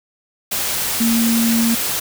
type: tone in noise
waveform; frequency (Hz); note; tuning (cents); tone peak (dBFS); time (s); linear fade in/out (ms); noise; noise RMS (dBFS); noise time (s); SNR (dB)
sine; 230; A#3; -23; -14; 1-1.75; 10; white; -21; 0.51-2; +4
effects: none